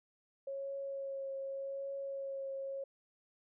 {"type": "tone with vibrato", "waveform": "sine", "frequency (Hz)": 547, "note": "C#5", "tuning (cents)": -23, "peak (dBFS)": -38, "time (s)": [0.47, 2.84], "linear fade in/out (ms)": 5, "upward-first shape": "triangle", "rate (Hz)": 0.85, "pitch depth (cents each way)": 17, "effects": []}